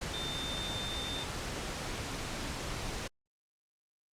sine tone in noise, 3596 Hz, A7, 37 cents sharp, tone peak -38 dBFS, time 0.13-1.24 s, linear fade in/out 10 ms, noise pink, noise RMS -38 dBFS, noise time 0.01-3.08 s, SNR -3 dB, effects low-pass 8000 Hz 12 dB/octave + Opus 48 kbps

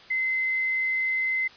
sine tone, 2058 Hz, C7, 29 cents flat, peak -23 dBFS, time 0.1-1.48 s, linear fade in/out 10 ms, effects white hiss -49 dBFS RMS until 1.56 s + resampled to 11025 Hz

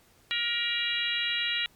harmonic tone with a mistuned harmonic, 472.5 Hz, A#4, 23 cents sharp, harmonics 3 / 4 / 5 / 6 / 7 / 8, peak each -38 / -33 / -34 / -31 / -35 / -33 dBFS, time 0.31-1.66 s, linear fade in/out 0 ms, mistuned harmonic 8, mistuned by +56 cents, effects pink hiss -61 dBFS RMS until 1.75 s + MP3 96 kbps

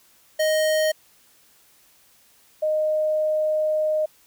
square / sine tone pair in turn, 623 / 617.6 Hz, D#5 / D#5, +2 / -13 cents, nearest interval unison, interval 15 cents, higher first, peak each -19 dBFS, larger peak neither, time 0.39-0.92 / 2.62-4.06 s, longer second, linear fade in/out 10 ms, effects white hiss -57 dBFS RMS until 4.26 s

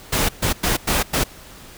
pink noise bursts at uneven times, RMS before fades -19 dBFS, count 5, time 0.12-0.29 / 0.42-0.53 / 0.63-0.77 / 0.87-1.03 / 1.13-1.24 s, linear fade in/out 10 ms, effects pink hiss -42 dBFS RMS until 1.77 s

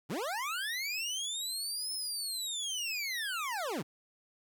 25% pulse linear two-way sweep, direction up then down, 110 to 5260 to 110 Hz, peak -30 dBFS, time 0.09-3.83 s, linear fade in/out 20 ms, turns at 1.93 s, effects 11-bit

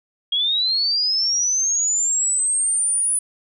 sine linear sweep, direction up, 3257 to 9956 Hz, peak -17 dBFS, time 0.32-3.19 s, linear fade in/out 5 ms, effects none

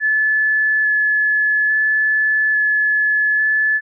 sine tone with vibrato, 1722 Hz, A6, 38 cents flat, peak -13 dBFS, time 0-3.81 s, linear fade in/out 50 ms, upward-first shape square, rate 0.59 Hz, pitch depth 8 cents each way, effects none

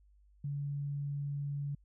sine tone, 142.7 Hz, D3, 49 cents flat, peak -34 dBFS, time 0.44-1.75 s, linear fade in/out 5 ms, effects added 50 Hz sine -61 dBFS peak until 1.84 s

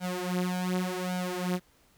sawtooth tone with flanger, 181.6 Hz, F#3, 32 cents flat, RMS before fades -31 dBFS, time 0-1.6 s, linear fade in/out 50 ms, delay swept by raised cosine 1.3 to 6.8 ms, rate 0.87 Hz, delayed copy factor +0.85, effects pink hiss -64 dBFS RMS until 1.97 s

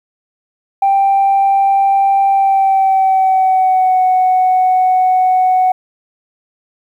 sine tone with pitch glide, 786 to 741.9 Hz, G5 to F#5, +4 to +4 cents, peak -7 dBFS, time 0.82-5.72 s, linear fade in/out 5 ms, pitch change -100 cents, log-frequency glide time 2.28-4.01 s, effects tanh soft clip ceiling -5 dBFS + 8-bit

